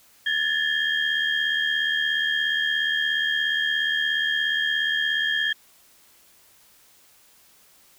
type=tone cluster; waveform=sine; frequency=1704 / 1781 / 3223 Hz; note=G#6 / A6 / G7; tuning=+44 / +21 / +47 cents; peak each=-25 dBFS; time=0.26-5.53 s; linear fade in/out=5 ms; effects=tanh soft clip ceiling -12 dBFS + white hiss -56 dBFS RMS until 7.98 s